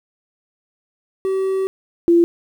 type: tone pair in turn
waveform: triangle / sine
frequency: 382.9 / 341.1 Hz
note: G4 / F4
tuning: -41 / -41 cents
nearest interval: major second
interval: 200 cents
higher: first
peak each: -15 / -9 dBFS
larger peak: second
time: 1.25-1.67 / 2.08-2.24 s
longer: first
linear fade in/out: 0 ms
effects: 8-bit